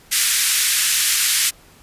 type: band-pass noise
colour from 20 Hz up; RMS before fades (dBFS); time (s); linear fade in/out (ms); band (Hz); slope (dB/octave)
white; -18; 0.11-1.51; 20; 1600 to 12000; 24
effects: pink hiss -49 dBFS RMS until 1.82 s + resampled to 32000 Hz